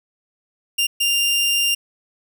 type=tone bursts at uneven times; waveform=sawtooth; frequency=2794 Hz; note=F7; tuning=in tune; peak=-13 dBFS; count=2; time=0.78-0.87 / 1-1.75 s; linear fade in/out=10 ms; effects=none